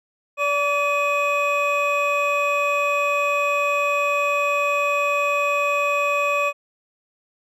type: tone cluster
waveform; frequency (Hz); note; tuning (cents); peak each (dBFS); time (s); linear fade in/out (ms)
triangle; 578 / 1144 / 2506; D5 / D6 / D#7; -28 / -46 / +12; -21; 0.37-6.53; 50
effects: resampled to 32000 Hz

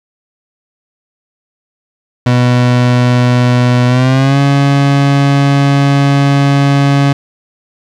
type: tone with pitch glide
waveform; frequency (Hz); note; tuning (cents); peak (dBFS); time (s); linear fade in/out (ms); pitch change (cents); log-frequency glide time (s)
30% pulse; 123.47 to 140.2; B2 to C#3; 0 to +20; -4; 2.26-7.13; 5; +220; 3.87-4.39
effects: low-pass 5000 Hz 12 dB/octave + 7-bit

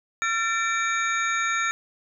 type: tone cluster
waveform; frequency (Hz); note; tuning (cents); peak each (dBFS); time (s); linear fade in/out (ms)
sine; 1360 / 1785 / 2323 / 3711 / 6660; F6 / A6 / D7 / A#7 / G#8; -46 / +24 / -20 / -9 / +4; -26 / -27 / -29 / -35 / -33; 0.22-1.71; 0
effects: none

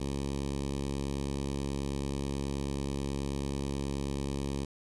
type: tone with notch filter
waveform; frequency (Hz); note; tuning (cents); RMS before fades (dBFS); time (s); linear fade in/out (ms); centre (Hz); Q
10% pulse; 69.3; C#2; 0; -34; 0-4.65; 5; 1500; 0.81
effects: resampled to 24000 Hz + 9-bit

